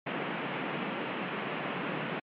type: band-pass noise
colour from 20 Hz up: pink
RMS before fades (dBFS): -35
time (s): 0.06-2.2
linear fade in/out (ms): 10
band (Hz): 150 to 3000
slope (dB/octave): 48
effects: MP3 48 kbps

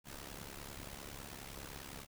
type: noise with amplitude modulation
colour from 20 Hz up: pink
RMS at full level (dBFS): -45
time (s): 0.04-2.07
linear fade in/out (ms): 50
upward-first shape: sine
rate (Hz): 69.9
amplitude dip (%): 80
effects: none

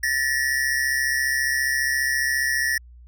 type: tone pair together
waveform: square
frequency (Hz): 1765 / 1899.7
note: A6 / A#6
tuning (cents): +5 / +32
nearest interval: minor second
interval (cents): 127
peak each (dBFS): -24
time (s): 0.03-2.78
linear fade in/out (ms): 5
effects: added 60 Hz sine -43 dBFS peak until 3.07 s

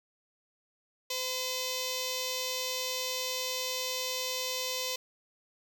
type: tone with notch filter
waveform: 5% pulse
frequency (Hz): 510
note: C5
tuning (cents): -44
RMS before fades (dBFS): -34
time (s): 1.1-4.96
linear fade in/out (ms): 5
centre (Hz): 1500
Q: 1
effects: none

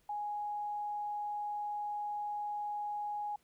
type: tone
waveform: sine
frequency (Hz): 830.6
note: G#5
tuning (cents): 0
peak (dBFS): -35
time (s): 0.09-3.36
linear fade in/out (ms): 5
effects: pink hiss -72 dBFS RMS until 3.43 s

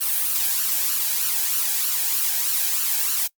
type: noise with flanger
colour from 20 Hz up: blue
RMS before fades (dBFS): -22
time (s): 0-3.28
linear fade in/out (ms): 20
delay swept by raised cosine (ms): 0.68 to 1.27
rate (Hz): 3.2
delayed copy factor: +0.55
effects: noise-tail reverb RT60 0.1 s tail -22 dB re dry + Opus 32 kbps

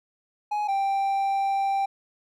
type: tone pair in turn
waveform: triangle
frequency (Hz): 836 / 785.9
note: G#5 / G5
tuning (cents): +11 / +4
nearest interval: minor second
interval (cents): 107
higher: first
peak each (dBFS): -22 / -20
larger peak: second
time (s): 0.51-0.68 / 0.68-1.86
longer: second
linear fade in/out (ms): 10
effects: none

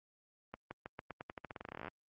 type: accelerating click train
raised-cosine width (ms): 0.5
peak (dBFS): -28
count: 24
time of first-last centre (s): 0.54-1.882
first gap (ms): 170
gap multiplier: 0.88
effects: high-pass 60 Hz 12 dB/octave + Opus 24 kbps

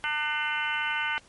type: harmonic tone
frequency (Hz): 300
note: D4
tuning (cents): +37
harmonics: 3 / 4 / 5 / 6 / 7 / 8 / 9 / 10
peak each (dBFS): -34 / -38 / -30 / -42 / -32 / -41 / -36 / -36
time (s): 0.04-1.18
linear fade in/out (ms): 0
effects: pink hiss -57 dBFS RMS until 1.28 s + MP3 48 kbps

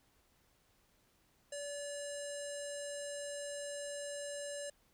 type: tone with low-pass filter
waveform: square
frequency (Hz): 575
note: D5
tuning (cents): -37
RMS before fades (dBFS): -43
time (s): 1.52-4.7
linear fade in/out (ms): 5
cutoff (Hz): 8100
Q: 8.8
effects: pink hiss -72 dBFS RMS until 4.93 s

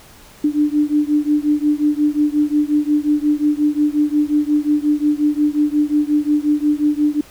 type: beating tone pair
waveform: sine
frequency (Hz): 294.8 / 300.4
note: D4 / D4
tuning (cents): +7 / +39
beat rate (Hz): 5.6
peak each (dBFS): -16 / -17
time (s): 0.44-7.21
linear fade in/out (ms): 5
effects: pink hiss -44 dBFS RMS until 7.3 s

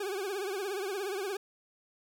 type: tone with vibrato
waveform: 40% pulse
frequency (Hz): 392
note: G4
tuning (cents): 0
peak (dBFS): -32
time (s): 0-1.37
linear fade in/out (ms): 5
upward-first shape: triangle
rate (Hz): 17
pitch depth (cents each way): 140
effects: none

